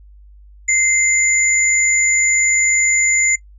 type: tone pair together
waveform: sine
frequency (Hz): 2081 / 7000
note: C7 / A8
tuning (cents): -10 / -10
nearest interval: octave + major sixth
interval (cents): 2100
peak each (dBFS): -15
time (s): 0.68-3.36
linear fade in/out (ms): 10
effects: noise-tail reverb RT60 0.1 s tail -21 dB re dry + added 50 Hz sine -40 dBFS peak until 3.58 s